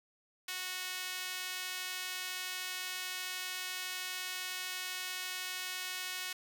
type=tone with high-pass filter; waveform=sawtooth; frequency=367.8 Hz; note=F#4; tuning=10 cents flat; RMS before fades=-40 dBFS; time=0.48-6.33 s; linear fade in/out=5 ms; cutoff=2200 Hz; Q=0.95; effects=none